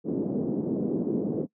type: band-pass noise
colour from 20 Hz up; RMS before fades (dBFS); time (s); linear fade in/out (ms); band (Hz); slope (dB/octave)
pink; -28; 0.04-1.47; 50; 190 to 410; 24
effects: noise-tail reverb RT60 0.1 s tail -21 dB re dry